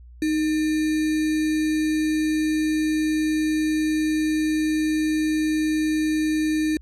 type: tone with sample-and-hold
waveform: sine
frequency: 310.2 Hz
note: D#4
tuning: 5 cents flat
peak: -19 dBFS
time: 0.22-6.77 s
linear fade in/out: 2 ms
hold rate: 2100 Hz
effects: added 60 Hz sine -42 dBFS peak until 6.81 s + low-pass 11000 Hz 12 dB/octave